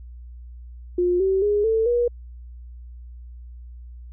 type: tone with pitch steps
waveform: sine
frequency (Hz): 355.7 / 383.4 / 413.3 / 445.6 / 480.3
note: F4 / G4 / G#4 / A4 / B4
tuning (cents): +32 / -38 / -8 / +22 / -48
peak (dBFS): -17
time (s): 0.98-2.08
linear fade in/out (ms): 5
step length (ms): 220
effects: added 60 Hz sine -37 dBFS peak until 4.12 s